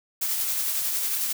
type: noise with tremolo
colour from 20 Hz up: blue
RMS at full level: -25 dBFS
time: 0.21-1.33 s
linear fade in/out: 10 ms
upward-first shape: triangle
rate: 11 Hz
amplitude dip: 35%
effects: none